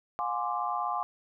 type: chord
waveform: sine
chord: D half-diminished seventh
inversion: first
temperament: equal with one note detuned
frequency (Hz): 714.4 / 830.6 / 1046.5 / 1174.7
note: F5 / Ab5 / C6 / D6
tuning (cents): +39 / 0 / 0 / 0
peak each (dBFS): -34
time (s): 0.19-1.03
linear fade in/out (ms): 0
effects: none